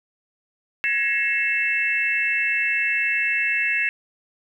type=tone cluster; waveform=sine; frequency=1677 / 1886 / 2166 / 2656 Hz; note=G#6 / A#6 / C#7 / E7; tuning=+16 / +20 / -41 / +12 cents; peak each=-26 / -28 / -24 / -23 dBFS; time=0.84-3.89 s; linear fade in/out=0 ms; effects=9-bit